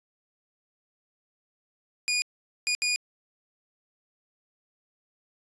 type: tone bursts at uneven times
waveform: 20% pulse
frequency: 2448 Hz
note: D#7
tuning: 29 cents flat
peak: -19 dBFS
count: 3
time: 2.08-2.22 / 2.67-2.75 / 2.82-2.96 s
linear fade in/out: 0 ms
effects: resampled to 22050 Hz